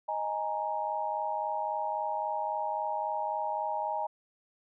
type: chord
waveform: sine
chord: D# suspended fourth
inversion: none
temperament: just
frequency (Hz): 622.3 / 829.7 / 933.4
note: D#5 / G#5 / A#5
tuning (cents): 0 / -2 / +2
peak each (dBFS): -36 / -33 / -34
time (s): 0.08-4.07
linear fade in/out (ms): 10
effects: none